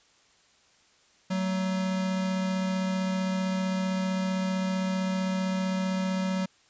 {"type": "tone pair together", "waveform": "square", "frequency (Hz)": [187.4, 222.9], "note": ["F#3", "A3"], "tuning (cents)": [22, 23], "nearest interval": "minor third", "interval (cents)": 301, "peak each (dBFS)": [-27, -38], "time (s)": [1.3, 6.46], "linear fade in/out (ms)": 10, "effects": ["white hiss -62 dBFS RMS until 6.69 s", "resampled to 16000 Hz"]}